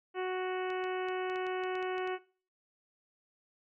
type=harmonic tone; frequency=370 Hz; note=F#4; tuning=in tune; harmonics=1 / 2 / 3 / 4 / 5 / 6 / 7 / 8; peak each=-33 / -39 / -43 / -45 / -47 / -49 / -50 / -51 dBFS; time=0.14-2.19 s; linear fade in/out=50 ms
type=clicks; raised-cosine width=0.2 ms; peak=-33 dBFS; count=11; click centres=0.703 / 0.84 / 1.086 / 1.299 / 1.359 / 1.467 / 1.637 / 1.754 / 1.827 / 1.981 / 2.075 s
effects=noise-tail reverb RT60 0.4 s tail -20 dB re dry